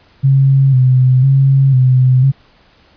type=tone with vibrato; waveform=sine; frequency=132 Hz; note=C3; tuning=16 cents sharp; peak=-6 dBFS; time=0.23-2.32 s; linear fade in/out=20 ms; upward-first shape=square; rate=1 Hz; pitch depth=50 cents each way; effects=pink hiss -49 dBFS RMS until 2.96 s + resampled to 11025 Hz